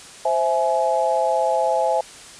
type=chord; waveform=sine; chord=C augmented; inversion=none; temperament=equal with one note detuned; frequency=523.3 / 659.3 / 842.7 Hz; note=C5 / E5 / G#5; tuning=0 / 0 / +25 cents; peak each=-22 / -21 / -21 dBFS; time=0.25-2.01 s; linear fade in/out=5 ms; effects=white hiss -41 dBFS RMS until 2.39 s + resampled to 22050 Hz